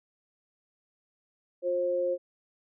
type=tone pair together; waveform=sine; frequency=355.1 / 532 Hz; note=F4 / C5; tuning=+29 / +29 cents; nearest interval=perfect fifth; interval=700 cents; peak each=-33 / -26 dBFS; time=1.62-2.18 s; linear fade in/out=50 ms; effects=none